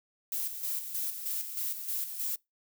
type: noise with tremolo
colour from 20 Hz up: violet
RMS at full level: -33 dBFS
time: 0.32-2.36 s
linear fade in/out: 2 ms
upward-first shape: square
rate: 3.2 Hz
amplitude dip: 55%
effects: noise-tail reverb RT60 0.2 s tail -25 dB re dry